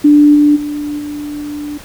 sine tone with level steps, 294.4 Hz, D4, 4 cents sharp, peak -3 / -5 / -17 / -20 dBFS, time 0.04-1.78 s, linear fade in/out 10 ms, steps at 0.34 / 0.55 / 0.98 s, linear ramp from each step 20 ms, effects pink hiss -36 dBFS RMS until 1.84 s

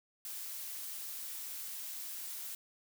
blue noise, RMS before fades -43 dBFS, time 0.25-2.55 s, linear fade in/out 2 ms, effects none

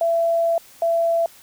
sine tone pair in turn, 670 / 670 Hz, E5 / E5, +28 / +28 cents, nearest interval unison, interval 0 cents, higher neither, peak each -16 dBFS, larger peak neither, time 0.01-0.58 / 0.82-1.26 s, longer first, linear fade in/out 2 ms, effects white hiss -48 dBFS RMS until 1.42 s

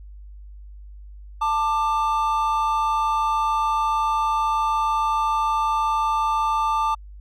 triangle tone pair together, 886.4 / 1187 Hz, A5 / D6, +13 / +18 cents, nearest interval perfect fourth, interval 505 cents, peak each -20 dBFS, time 1.41-6.95 s, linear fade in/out 10 ms, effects added 50 Hz sine -38 dBFS peak until 7.2 s

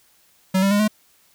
square tone with pitch steps, 188.8 / 196.59 / 204.7 / 213.1 Hz, F#3 / G3 / G#3 / G#3, +35 / +5 / -25 / +45 cents, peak -16 dBFS, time 0.54-0.88 s, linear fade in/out 10 ms, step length 85 ms, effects white hiss -58 dBFS RMS until 1.34 s

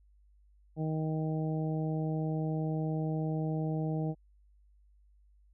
harmonic tone, 157 Hz, D#3, 16 cents sharp, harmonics 1 / 2 / 3 / 4 / 5, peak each -31 / -37 / -41 / -43 / -45 dBFS, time 0.76-4.15 s, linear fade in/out 50 ms, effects added 50 Hz sine -60 dBFS peak until 5.53 s

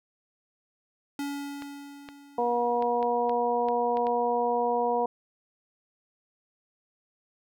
square tone with exponential decay, 283.4 Hz, C#4, 38 cents sharp, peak -30 dBFS, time 1.19-3.36 s, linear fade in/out 2 ms, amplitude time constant 470 ms
clicks, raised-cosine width 0.3 ms, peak -25 dBFS, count 8, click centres 1.622 / 2.088 / 2.824 / 3.028 / 3.295 / 3.686 / 3.971 / 4.069 s
harmonic tone, 240 Hz, B3, 49 cents flat, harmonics 1 / 2 / 3 / 4, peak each -35 / -27 / -28 / -29 dBFS, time 2.38-5.06 s, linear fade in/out 5 ms
effects none

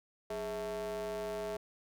square ring-modulated tone, 116.54 Hz, A#2, in tune, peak -34 dBFS, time 0.3-1.57 s, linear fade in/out 5 ms, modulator 533 Hz, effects none

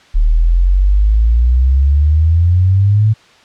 sine exponential sweep, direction up, 37.16 to 110.6 Hz, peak -7 dBFS, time 0.14-3.14 s, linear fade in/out 20 ms, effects white hiss -45 dBFS RMS until 3.44 s + low-pass 4000 Hz 12 dB/octave

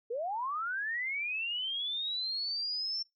sine linear sweep, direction up, 440 to 5430 Hz, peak -32 dBFS, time 0.1-3.03 s, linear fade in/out 10 ms, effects noise-tail reverb RT60 0.2 s tail -25 dB re dry

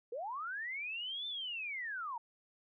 sine linear two-way sweep, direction up then down, 439 to 3577 to 884 Hz, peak -38 dBFS, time 0.12-2.18 s, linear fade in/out 5 ms, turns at 1.27 s, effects none

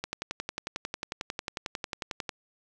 click train, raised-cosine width 0.2 ms, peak -15 dBFS, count 26, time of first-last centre 0.04-2.292 s, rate 11.1 Hz, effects none

